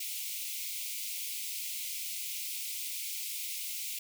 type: high-pass noise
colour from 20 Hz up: white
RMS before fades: -38 dBFS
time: 0-3.99 s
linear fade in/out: 5 ms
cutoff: 2100 Hz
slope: 96 dB/octave
effects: none